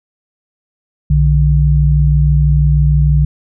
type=tone pair together; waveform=sine; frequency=61.74 / 147.99 Hz; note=B1 / D3; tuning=0 / +14 cents; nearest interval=octave + minor third; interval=1514 cents; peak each=-10 dBFS; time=1.1-3.25 s; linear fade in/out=5 ms; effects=none